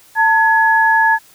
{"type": "tone pair together", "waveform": "sine", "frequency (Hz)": [894.7, 1689], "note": ["A5", "G#6"], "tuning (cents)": [29, 29], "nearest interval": "major seventh", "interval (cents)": 1100, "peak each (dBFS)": -12, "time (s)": [0.15, 1.19], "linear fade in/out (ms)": 50, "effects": ["white hiss -47 dBFS RMS until 1.34 s"]}